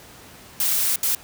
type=noise bursts at uneven times; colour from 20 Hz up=blue; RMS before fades=-21 dBFS; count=2; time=0.6-0.96 / 1.03-1.15 s; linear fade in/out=2 ms; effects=pink hiss -45 dBFS RMS until 1.23 s + high-pass 60 Hz 12 dB/octave